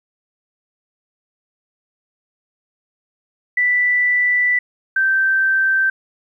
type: tone pair in turn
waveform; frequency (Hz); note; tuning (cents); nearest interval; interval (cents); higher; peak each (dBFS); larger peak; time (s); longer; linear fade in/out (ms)
sine; 1975.5 / 1558; B6 / G6; 0 / -11; major third; 411; first; -13; neither; 3.57-4.59 / 4.96-5.9; first; 5
effects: 9-bit